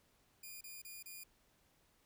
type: tone bursts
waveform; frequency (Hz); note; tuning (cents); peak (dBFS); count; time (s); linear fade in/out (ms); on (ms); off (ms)
5% pulse; 2430; D#7; -42; -39; 4; 0.43-1.237; 5; 180; 29
effects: pink hiss -73 dBFS RMS until 2.05 s